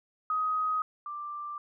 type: tone pair in turn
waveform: sine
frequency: 1257 / 1180.5 Hz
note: D#6 / D6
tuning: +17 / +9 cents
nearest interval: minor second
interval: 108 cents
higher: first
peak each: -26 / -35 dBFS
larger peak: first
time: 0.3-0.82 / 1.06-1.58 s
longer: neither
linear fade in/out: 2 ms
effects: none